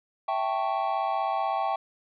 triangle chord, A dominant seventh, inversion second, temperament equal, 659.3 / 784 / 880 / 1108.7 Hz, E5 / G5 / A5 / C#6, 0 / 0 / 0 / 0 cents, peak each -30 / -26 / -31 / -30 dBFS, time 0.28-1.76 s, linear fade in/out 5 ms, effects resampled to 11025 Hz

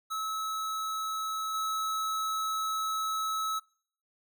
square tone with level steps, 1296 Hz, E6, 30 cents flat, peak -32 / -30 dBFS, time 0.1-3.6 s, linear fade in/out 20 ms, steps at 1.54 s, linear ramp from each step 5 ms, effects noise-tail reverb RT60 0.6 s tail -26 dB re dry

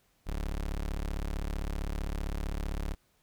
30% pulse tone, 35.47 Hz, C#1, 41 cents sharp, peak -29 dBFS, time 0.26-2.95 s, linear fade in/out 20 ms, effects pink hiss -70 dBFS RMS until 3.22 s

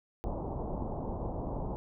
pink low-pass noise, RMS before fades -36 dBFS, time 0.24-1.76 s, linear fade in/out 0 ms, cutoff 960 Hz, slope 48 dB/octave, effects none

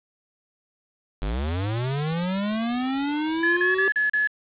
square linear sweep, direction up, 45 to 392 Hz, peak -24 dBFS, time 1.22-3.88 s, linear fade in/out 0 ms
sine tone bursts, 1707 Hz, G#6, 47 cents sharp, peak -19 dBFS, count 5, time 3.43-4.274 s, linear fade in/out 5 ms, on 140 ms, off 36 ms
effects resampled to 8000 Hz + 7-bit

